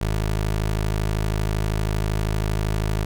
20% pulse tone, 52.7 Hz, G#1, 26 cents sharp, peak -16 dBFS, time 0.01-3.05 s, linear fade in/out 5 ms, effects none

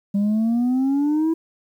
sine exponential sweep, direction up, 197.8 to 329.6 Hz, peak -14 dBFS, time 0.14-1.34 s, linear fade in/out 10 ms, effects tanh soft clip ceiling -16 dBFS + 9-bit

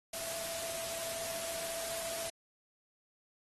sine tone in noise, 664 Hz, E5, 12 cents sharp, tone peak -43 dBFS, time 0.13-2.3 s, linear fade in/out 5 ms, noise white, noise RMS -40 dBFS, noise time 0.13-2.3 s, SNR -6 dB, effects AAC 32 kbps

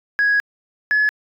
sine tone pair in turn, 1661.2 / 1704 Hz, G#6 / G#6, 0 / +44 cents, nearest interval unison, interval 44 cents, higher second, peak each -12 dBFS, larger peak neither, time 0.19-0.4 / 0.91-1.09 s, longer first, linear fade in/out 0 ms, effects tanh soft clip ceiling -11 dBFS

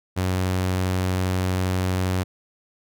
sawtooth tone, 92.5 Hz, F#2, in tune, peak -17 dBFS, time 0.16-2.24 s, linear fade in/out 20 ms, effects none

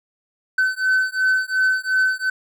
triangle beating tone pair, 1520 / 1522.8 Hz, F#6 / F#6, +46 / +49 cents, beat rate 2.8 Hz, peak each -18 dBFS, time 0.58-2.3 s, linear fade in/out 5 ms, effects none

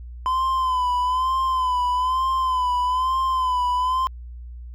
triangle tone with vibrato, 1019 Hz, C6, 46 cents flat, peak -17 dBFS, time 0.26-4.07 s, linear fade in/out 0 ms, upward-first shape sine, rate 1.1 Hz, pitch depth 55 cents each way, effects added 60 Hz sine -34 dBFS peak until 4.74 s

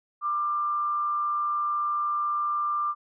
sine tone with frequency modulation, 1187 Hz, D6, 18 cents sharp, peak -24 dBFS, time 0.21-2.95 s, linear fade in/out 50 ms, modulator 170 Hz, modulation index 0.21, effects none

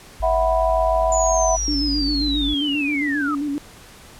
sine tone, 51.91 Hz, G#1, in tune, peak -24 dBFS, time 0.2-2.54 s, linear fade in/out 5 ms
sine chord, E suspended second, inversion none, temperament equal with one note detuned, 652.8 / 740 / 987.8 Hz, E5 / F#5 / B5, -17 / 0 / 0 cents, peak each -18 / -22 / -23 dBFS, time 0.22-1.57 s, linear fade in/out 20 ms
sine linear sweep, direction down, 7040 to 1209 Hz, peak -22 dBFS, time 1.12-3.35 s, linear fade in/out 2 ms
sine tone with vibrato, 288.6 Hz, D4, 30 cents flat, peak -21 dBFS, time 1.68-3.58 s, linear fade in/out 0 ms, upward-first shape square, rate 7.5 Hz, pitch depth 46 cents each way
effects pink hiss -44 dBFS RMS until 4.19 s + low-pass 12000 Hz 12 dB/octave

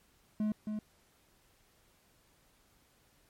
triangle tone with echo, 213.1 Hz, G#3, 45 cents sharp, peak -27 dBFS, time 0.4-0.52 s, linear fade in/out 2 ms, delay 270 ms, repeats 1, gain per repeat -5 dB, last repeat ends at 0.79 s, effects pink hiss -68 dBFS RMS until 3.29 s + MP3 64 kbps

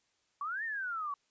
sine exponential two-way sweep, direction up then down, 1108.7 to 1864.7 to 1108.7 Hz, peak -34 dBFS, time 0.41-1.14 s, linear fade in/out 2 ms, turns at 0.64 s, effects white hiss -75 dBFS RMS until 1.3 s + resampled to 16000 Hz

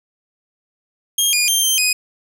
15% pulse tone with pitch steps, 3232 / 2436 / 3164 / 3134 / 2498 Hz, G#7 / D#7 / G7 / G7 / D#7, -48 / -37 / +15 / -1 / +6 cents, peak -7 dBFS, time 1.18-1.93 s, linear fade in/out 5 ms, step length 150 ms, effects none

